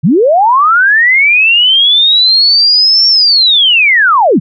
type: linear two-way sweep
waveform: sine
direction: up then down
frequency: 123.47 to 5500 to 123.47 Hz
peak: -4 dBFS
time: 0.03-4.4 s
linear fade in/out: 20 ms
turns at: 3.08 s
effects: none